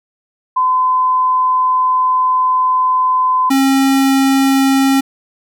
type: tone pair in turn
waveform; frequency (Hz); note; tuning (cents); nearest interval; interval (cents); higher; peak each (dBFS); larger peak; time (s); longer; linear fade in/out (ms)
sine / square; 1020 / 270.2; C6 / C#4; -44 / -44; octave + major seventh; 2300; first; -10; neither; 0.56-3.5 / 3.5-5.01; first; 10
effects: none